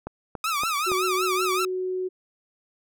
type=click train; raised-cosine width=1 ms; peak=-18 dBFS; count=4; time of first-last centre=0.07-0.917 s; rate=3.54 Hz
type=tone with vibrato; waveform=sawtooth; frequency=1239 Hz; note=D#6; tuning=8 cents flat; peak=-20 dBFS; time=0.44-1.65 s; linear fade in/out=2 ms; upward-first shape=triangle; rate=5.3 Hz; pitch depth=180 cents each way
type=tone; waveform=sine; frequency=370 Hz; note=F#4; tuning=in tune; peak=-25 dBFS; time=0.86-2.09 s; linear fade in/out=20 ms
effects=none